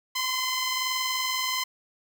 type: tone pair together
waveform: 10% pulse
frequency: 1025.6 / 1046.5 Hz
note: C6 / C6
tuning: -35 / 0 cents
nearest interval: unison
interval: 35 cents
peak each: -18 / -25 dBFS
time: 0.15-1.64 s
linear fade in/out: 10 ms
effects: none